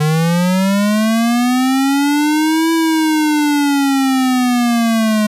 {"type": "linear two-way sweep", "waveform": "square", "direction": "up then down", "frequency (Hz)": [149.8, 329.6, 210.5], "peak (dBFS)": -12, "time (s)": [0, 5.27], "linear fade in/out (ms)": 10, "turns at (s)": 2.72, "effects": ["resampled to 32000 Hz"]}